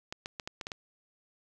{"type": "clicks", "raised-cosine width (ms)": 0.2, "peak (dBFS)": -20, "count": 7, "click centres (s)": [0.125, 0.259, 0.398, 0.475, 0.612, 0.669, 0.718], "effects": []}